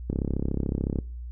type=click train; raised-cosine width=3 ms; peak=-14 dBFS; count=31; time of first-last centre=0.1-0.988 s; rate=33.8 Hz; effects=noise-tail reverb RT60 0.4 s tail -24 dB re dry + added 60 Hz sine -34 dBFS peak until 1.31 s